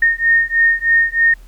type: beating tone pair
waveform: sine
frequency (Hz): 1838 / 1841.2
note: A#6 / A#6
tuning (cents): -25 / -22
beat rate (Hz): 3.2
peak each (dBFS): -14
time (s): 0.02-1.34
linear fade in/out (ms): 5
effects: added 40 Hz sine -36 dBFS peak until 1.47 s + pink hiss -52 dBFS RMS until 1.47 s